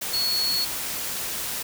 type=tone in noise; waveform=sine; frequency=4365 Hz; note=C#8; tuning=28 cents flat; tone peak=-22 dBFS; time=0.13-0.65 s; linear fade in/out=10 ms; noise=white; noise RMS=-30 dBFS; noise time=0.01-1.63 s; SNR=+5 dB; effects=none